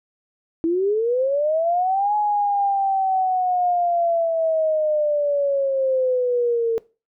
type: linear two-way sweep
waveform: sine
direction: up then down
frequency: 321.1 to 842 to 451.2 Hz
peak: -17 dBFS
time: 0.64-6.78 s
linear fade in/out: 0 ms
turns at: 2.15 s
effects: noise-tail reverb RT60 0.3 s tail -20 dB re dry